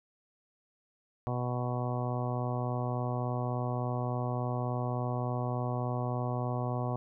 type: harmonic tone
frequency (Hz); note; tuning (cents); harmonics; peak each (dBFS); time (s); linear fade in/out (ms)
123.47; B2; 0; 1 / 2 / 3 / 4 / 5 / 6 / 7 / 8 / 9; -32 / -39 / -42 / -42 / -40 / -40 / -46 / -44 / -44; 1.27-6.96; 0
effects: none